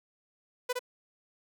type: tone with echo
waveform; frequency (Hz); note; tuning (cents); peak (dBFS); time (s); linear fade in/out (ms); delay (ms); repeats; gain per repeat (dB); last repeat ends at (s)
sawtooth; 497.8; B4; +14; -24; 0.69-0.73; 10; 63; 1; -3; 0.793
effects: none